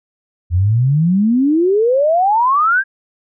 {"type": "exponential sweep", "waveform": "sine", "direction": "up", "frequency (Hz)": [83, 1633], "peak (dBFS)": -10, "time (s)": [0.5, 2.84], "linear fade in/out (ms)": 50, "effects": []}